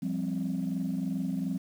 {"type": "chord", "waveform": "sine", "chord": "F suspended second", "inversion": "none", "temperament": "equal with one note detuned", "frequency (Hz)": [174.61, 197.36, 261.6], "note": ["F3", "G3", "C4"], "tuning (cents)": [0, 12, 0], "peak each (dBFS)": -32, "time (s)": [0.02, 1.58], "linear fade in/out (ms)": 10, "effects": ["tanh soft clip ceiling -23 dBFS", "9-bit"]}